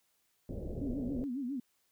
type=low-pass noise; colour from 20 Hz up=pink; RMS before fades=-40 dBFS; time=0.49-1.24 s; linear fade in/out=0 ms; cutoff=590 Hz; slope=48 dB/octave
type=tone with vibrato; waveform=sine; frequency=261.6 Hz; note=C4; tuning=in tune; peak=-34 dBFS; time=0.81-1.6 s; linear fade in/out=5 ms; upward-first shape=sine; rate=7.3 Hz; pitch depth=160 cents each way
effects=white hiss -75 dBFS RMS until 1.91 s